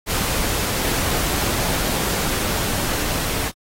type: noise with level ramp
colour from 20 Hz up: pink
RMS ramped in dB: -21 to -24 dBFS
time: 0.06-3.52 s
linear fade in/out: 50 ms
effects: AAC 48 kbps